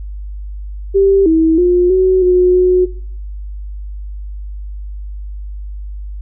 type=tone with pitch steps; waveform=sine; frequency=391.6 / 322.6 / 355.9 / 373.7 / 362.4 / 365.1 Hz; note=G4 / E4 / F4 / F#4 / F#4 / F#4; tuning=-2 / -37 / +33 / +17 / -36 / -23 cents; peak=-7 dBFS; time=0.94-2.86 s; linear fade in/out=20 ms; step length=320 ms; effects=noise-tail reverb RT60 0.5 s tail -17 dB re dry + added 50 Hz sine -23 dBFS peak until 6.21 s